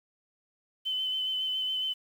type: tone with vibrato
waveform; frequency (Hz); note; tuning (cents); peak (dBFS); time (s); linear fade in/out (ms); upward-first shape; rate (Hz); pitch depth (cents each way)
sine; 3045; F#7; +49; -28; 0.85-1.94; 20; sine; 7.2; 20
effects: 9-bit